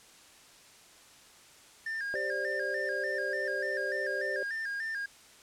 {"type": "tone with vibrato", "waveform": "triangle", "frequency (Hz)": 1707, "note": "G#6", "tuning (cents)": 47, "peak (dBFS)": -31, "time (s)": [1.86, 5.06], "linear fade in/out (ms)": 5, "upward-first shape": "square", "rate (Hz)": 3.4, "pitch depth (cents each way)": 85}
{"type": "chord", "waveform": "sine", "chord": "G suspended fourth", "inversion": "none", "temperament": "equal", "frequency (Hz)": [392, 523.3, 587.3], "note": ["G4", "C5", "D5"], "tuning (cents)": [0, 0, 0], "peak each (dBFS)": [-38, -37, -37], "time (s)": [2.14, 4.43], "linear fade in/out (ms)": 0}
{"effects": ["white hiss -56 dBFS RMS until 5.42 s", "low-pass 9000 Hz 12 dB/octave"]}